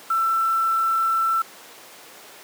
sine tone with quantisation, 1337 Hz, E6, 24 cents sharp, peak -18 dBFS, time 0.1-1.42 s, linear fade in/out 5 ms, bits 6, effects pink hiss -43 dBFS RMS until 2.43 s + high-pass 400 Hz 12 dB/octave

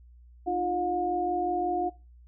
sine tone cluster, 306.4 / 351.9 / 718 Hz, D#4 / F4 / F5, -27 / +13 / +48 cents, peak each -35 / -30 / -28 dBFS, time 0.46-1.9 s, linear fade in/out 20 ms, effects noise-tail reverb RT60 0.3 s tail -22 dB re dry + added 60 Hz sine -50 dBFS peak until 2.27 s

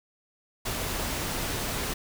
pink noise, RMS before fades -31 dBFS, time 0.65-1.94 s, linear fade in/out 10 ms, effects none

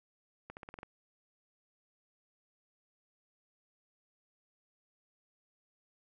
accelerating click train, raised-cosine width 0.5 ms, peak -30 dBFS, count 7, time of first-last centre 0.5-0.831 s, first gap 69 ms, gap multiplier 0.91, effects none

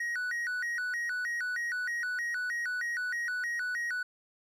triangle tone with vibrato, 1673 Hz, G#6, 12 cents sharp, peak -29 dBFS, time 0-4.03 s, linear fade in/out 5 ms, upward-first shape square, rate 3.2 Hz, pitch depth 210 cents each way, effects none

